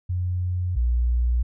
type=tone pair in turn; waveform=sine; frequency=89.9 / 59.88 Hz; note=F#2 / A#1; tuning=-49 / +47 cents; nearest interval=perfect fifth; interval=704 cents; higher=first; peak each=-22 / -18 dBFS; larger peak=second; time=0.09-0.76 / 0.76-1.43 s; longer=neither; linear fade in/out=10 ms; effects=none